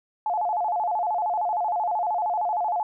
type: tone with vibrato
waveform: sine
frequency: 779 Hz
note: G5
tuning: 11 cents flat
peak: -22 dBFS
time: 0.26-2.83 s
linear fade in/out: 2 ms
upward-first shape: square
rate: 13 Hz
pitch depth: 170 cents each way
effects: none